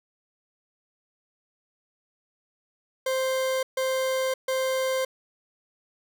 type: tone bursts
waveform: 40% pulse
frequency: 523.3 Hz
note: C5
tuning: in tune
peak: -23 dBFS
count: 3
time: 3.06-5.05 s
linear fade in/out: 5 ms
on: 570 ms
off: 140 ms
effects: none